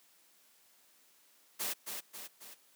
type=noise with echo; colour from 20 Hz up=white; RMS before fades=-36 dBFS; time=1.59-1.74 s; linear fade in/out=20 ms; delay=270 ms; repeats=3; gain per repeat=-5 dB; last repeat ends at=2.55 s; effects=white hiss -66 dBFS RMS until 2.75 s + high-pass 200 Hz 12 dB/octave